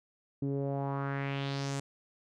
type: tone with low-pass filter sweep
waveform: sawtooth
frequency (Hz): 138.59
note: C#3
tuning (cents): 0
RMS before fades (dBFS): -34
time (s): 0.42-1.8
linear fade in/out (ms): 5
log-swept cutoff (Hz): 310 to 8100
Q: 2.8
effects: none